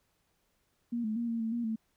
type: tone with pitch steps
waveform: sine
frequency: 236.5 / 216.4 / 235.3 / 230.2 / 224 / 236.7 / 221.8 Hz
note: A#3 / A3 / A#3 / A#3 / A3 / A#3 / A3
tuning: +25 / -29 / +16 / -22 / +31 / +27 / +14 cents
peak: -30 dBFS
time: 0.92-1.76 s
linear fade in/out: 10 ms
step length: 120 ms
effects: pink hiss -75 dBFS RMS until 1.96 s